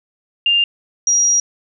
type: tone pair in turn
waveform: sine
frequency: 2800 / 5728 Hz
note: F7 / F8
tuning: +4 / +43 cents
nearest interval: octave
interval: 1239 cents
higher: second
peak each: -11 dBFS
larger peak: neither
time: 0.46-0.64 / 1.07-1.4 s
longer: second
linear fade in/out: 2 ms
effects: none